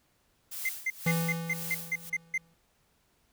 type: noise with tremolo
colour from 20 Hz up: blue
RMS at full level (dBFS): -37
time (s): 0.51-2.1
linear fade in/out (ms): 10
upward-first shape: sine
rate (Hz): 1.9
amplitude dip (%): 85
type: tone bursts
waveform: triangle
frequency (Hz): 2082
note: C7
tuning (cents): -9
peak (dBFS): -25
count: 9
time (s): 0.65-2.379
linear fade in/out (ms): 5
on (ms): 41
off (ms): 170
type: tone with exponential decay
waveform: square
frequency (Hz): 166.3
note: E3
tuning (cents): +16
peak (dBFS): -25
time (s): 1.06-2.54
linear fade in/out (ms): 5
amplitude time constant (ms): 320
effects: pink hiss -70 dBFS RMS until 3.32 s